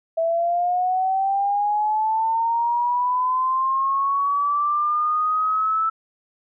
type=linear sweep; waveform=sine; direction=up; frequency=653 to 1318.5 Hz; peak=-18 dBFS; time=0.17-5.9 s; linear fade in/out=10 ms; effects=none